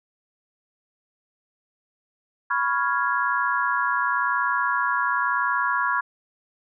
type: chord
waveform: sine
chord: C# dominant seventh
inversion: third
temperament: equal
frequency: 987.8 / 1108.7 / 1396.9 / 1661.2 Hz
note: B5 / C#6 / E#6 / G#6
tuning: 0 / 0 / 0 / 0 cents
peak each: -26 dBFS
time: 2.5-6.01 s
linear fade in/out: 10 ms
effects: none